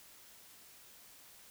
silence, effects white hiss -58 dBFS RMS until 1.5 s

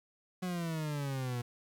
40% pulse exponential sweep, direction down, 185 to 119.1 Hz, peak -33 dBFS, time 0.42-1.42 s, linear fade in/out 10 ms, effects 11-bit

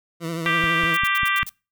20% pulse tone with vibrato, 165.6 Hz, E3, 8 cents sharp, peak -21 dBFS, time 0.2-0.98 s, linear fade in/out 50 ms, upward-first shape triangle, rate 12 Hz, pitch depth 57 cents each way
harmonic tone, 393 Hz, G4, 4 cents sharp, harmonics 3 / 4 / 5 / 6 / 7 / 8 / 9, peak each -24 / -26 / -23 / -28 / -27 / -32 / -34 dBFS, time 0.46-1.43 s, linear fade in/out 0 ms
click train, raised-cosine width 5 ms, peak -20 dBFS, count 5, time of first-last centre 0.64-1.431 s, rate 5.06 Hz
blue noise bursts, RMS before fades -33 dBFS, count 6, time 0.94-1.492 s, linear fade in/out 0 ms, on 27 ms, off 78 ms
effects noise-tail reverb RT60 0.3 s tail -25 dB re dry

